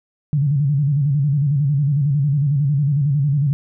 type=tone with vibrato; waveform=sine; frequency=142.7 Hz; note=D3; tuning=49 cents flat; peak=-14 dBFS; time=0.33-3.53 s; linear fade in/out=0 ms; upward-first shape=square; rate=11 Hz; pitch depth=89 cents each way; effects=none